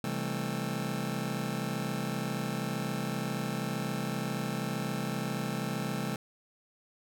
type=chord; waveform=sawtooth; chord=A minor seventh; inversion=first; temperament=just; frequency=132 / 165 / 198 / 220 Hz; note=C3 / E3 / G3 / A3; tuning=+16 / +2 / +18 / 0 cents; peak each=-33 dBFS; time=0.04-6.16 s; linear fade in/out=2 ms; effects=none